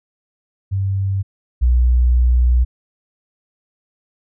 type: tone pair in turn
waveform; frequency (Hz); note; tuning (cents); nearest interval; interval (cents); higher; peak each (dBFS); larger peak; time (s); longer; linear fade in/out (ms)
sine; 97.2 / 61.23; G2 / B1; -14 / -14; minor sixth; 800; first; -16 / -10; second; 0.71-1.23 / 1.61-2.65; second; 20
effects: none